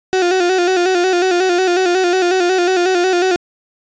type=tone with vibrato; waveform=35% pulse; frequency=363.1 Hz; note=F#4; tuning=33 cents flat; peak=-10 dBFS; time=0.13-3.36 s; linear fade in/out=0 ms; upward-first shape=square; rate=5.5 Hz; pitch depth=57 cents each way; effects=resampled to 16000 Hz